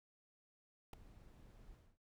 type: noise with ADSR envelope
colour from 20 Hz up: brown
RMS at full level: -36 dBFS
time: 0.93-1.98 s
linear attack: 4 ms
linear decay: 4 ms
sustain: -24 dB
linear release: 240 ms
effects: none